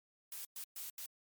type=noise bursts at uneven times; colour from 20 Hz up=blue; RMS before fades=-45 dBFS; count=4; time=0.32-0.45 / 0.56-0.64 / 0.76-0.9 / 0.98-1.06 s; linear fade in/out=2 ms; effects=MP3 96 kbps